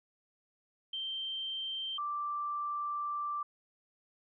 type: tone pair in turn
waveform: sine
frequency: 3136 / 1174.7 Hz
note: G7 / D6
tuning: 0 / 0 cents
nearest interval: octave + perfect fourth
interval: 1700 cents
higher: first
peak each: -35 / -33 dBFS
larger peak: second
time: 0.93-1.98 / 1.98-3.43 s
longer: second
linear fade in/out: 5 ms
effects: none